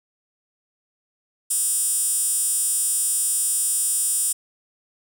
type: tone with high-pass filter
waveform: 15% pulse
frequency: 320 Hz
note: D#4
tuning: 49 cents sharp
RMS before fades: -22 dBFS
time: 1.5-4.33 s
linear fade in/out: 10 ms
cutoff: 8900 Hz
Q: 6.5
effects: none